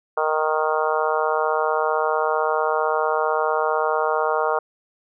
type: harmonic tone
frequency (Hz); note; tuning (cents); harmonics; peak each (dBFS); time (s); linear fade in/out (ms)
155.56; D#3; 0; 3 / 4 / 5 / 6 / 7 / 8 / 9; -24 / -25 / -26 / -27 / -27 / -28 / -29; 0.17-4.59; 5
effects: none